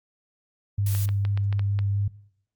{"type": "tone with vibrato", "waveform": "sine", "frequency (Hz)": 100.4, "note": "G2", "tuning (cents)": 42, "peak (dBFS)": -21, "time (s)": [0.78, 2.08], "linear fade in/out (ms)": 5, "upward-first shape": "sine", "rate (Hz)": 4.3, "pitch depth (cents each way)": 9}
{"type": "noise", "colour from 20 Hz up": "blue", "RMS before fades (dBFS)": -35, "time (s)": [0.86, 1.06], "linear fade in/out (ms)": 5}
{"type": "clicks", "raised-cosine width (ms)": 0.3, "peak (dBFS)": -21, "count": 7, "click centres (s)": [0.95, 1.09, 1.251, 1.375, 1.527, 1.594, 1.79]}
{"effects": ["noise-tail reverb RT60 0.6 s tail -20 dB re dry", "Opus 48 kbps"]}